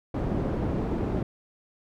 white low-pass noise, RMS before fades -28 dBFS, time 0.14-1.23 s, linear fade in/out 5 ms, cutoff 340 Hz, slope 12 dB/octave, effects none

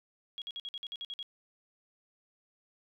sine tone bursts, 3300 Hz, G#7, 12 cents flat, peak -37 dBFS, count 10, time 0.38-1.228 s, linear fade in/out 0 ms, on 38 ms, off 52 ms, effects none

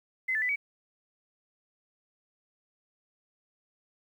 sine tone with pitch steps, 2048 / 1755 / 1994 / 2268 Hz, C7 / A6 / B6 / C#7, -38 / -5 / +16 / +39 cents, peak -26 dBFS, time 0.28-0.56 s, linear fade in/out 10 ms, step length 70 ms, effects 10-bit

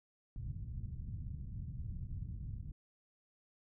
white low-pass noise, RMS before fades -43 dBFS, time 0.36-2.72 s, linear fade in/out 2 ms, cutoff 130 Hz, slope 24 dB/octave, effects none

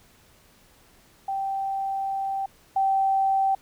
sine tone pair in turn, 780 / 776.1 Hz, G5 / G5, -9 / -18 cents, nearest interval unison, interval 9 cents, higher first, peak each -25 / -19 dBFS, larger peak second, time 1.28-2.46 / 2.76-3.55 s, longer first, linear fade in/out 5 ms, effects pink hiss -57 dBFS RMS until 3.61 s

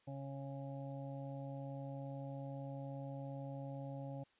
harmonic tone, 137.6 Hz, C#3, 12 cents flat, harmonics 1 / 2 / 4 / 5 / 6, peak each -45 / -50 / -50 / -58 / -56 dBFS, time 0.07-4.24 s, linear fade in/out 10 ms, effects white hiss -73 dBFS RMS until 4.39 s + resampled to 8000 Hz

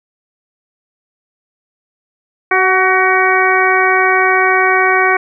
harmonic tone with a mistuned harmonic, 376.3 Hz, F#4, 29 cents sharp, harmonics 1 / 2 / 3 / 4 / 5 / 6, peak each -16 / -16 / -16 / -16 / -16 / -16 dBFS, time 2.51-5.17 s, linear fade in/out 5 ms, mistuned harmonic 2, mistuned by -23 cents, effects none

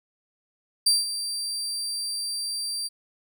30% pulse tone with ADSR envelope, 4699 Hz, D8, in tune, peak -13 dBFS, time 0.86-2.89 s, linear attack 8 ms, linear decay 180 ms, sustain -12 dB, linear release 26 ms, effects none

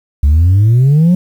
sine exponential sweep, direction up, 68.6 to 184.9 Hz, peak -3 dBFS, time 0.23-1.15 s, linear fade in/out 5 ms, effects tanh soft clip ceiling -4 dBFS + 7-bit

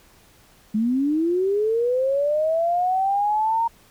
sine linear sweep, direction up, 207.7 to 931 Hz, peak -18 dBFS, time 0.74-3.68 s, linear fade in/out 10 ms, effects pink hiss -54 dBFS RMS until 3.9 s

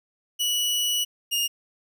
sawtooth tone pair in turn, 2940 / 2837 Hz, F#7 / F7, -12 / +27 cents, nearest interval minor second, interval 61 cents, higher first, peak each -19 dBFS, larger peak neither, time 0.39-1.05 / 1.31-1.48 s, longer first, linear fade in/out 20 ms, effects none

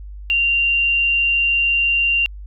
sine tone, 2773 Hz, F7, 13 cents flat, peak -14 dBFS, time 0.3-2.26 s, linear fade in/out 0 ms, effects added 50 Hz sine -31 dBFS peak until 2.46 s

